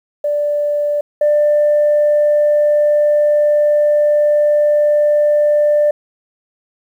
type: tone pair in turn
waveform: sine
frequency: 587.3 / 593.1 Hz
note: D5 / D5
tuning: 0 / +17 cents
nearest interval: unison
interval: 17 cents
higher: second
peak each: -13 / -8 dBFS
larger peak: second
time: 0.24-1.01 / 1.21-5.91 s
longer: second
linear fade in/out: 5 ms
effects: tanh soft clip ceiling -6 dBFS + 8-bit